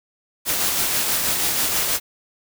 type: noise with tremolo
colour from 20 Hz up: white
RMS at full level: -20 dBFS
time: 0.45-2 s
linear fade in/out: 50 ms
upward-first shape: sine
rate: 6.2 Hz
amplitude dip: 30%
effects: none